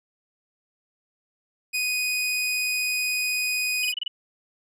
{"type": "tone", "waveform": "sawtooth", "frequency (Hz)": 2489, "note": "D#7", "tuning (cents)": 0, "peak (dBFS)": -20, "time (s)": [1.73, 3.93], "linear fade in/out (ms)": 20}
{"type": "tone bursts", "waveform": "sine", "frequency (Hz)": 2960, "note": "F#7", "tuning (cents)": 0, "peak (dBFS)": -25, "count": 6, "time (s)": [3.83, 4.08], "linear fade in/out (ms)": 5, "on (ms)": 20, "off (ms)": 26}
{"effects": ["resampled to 32000 Hz"]}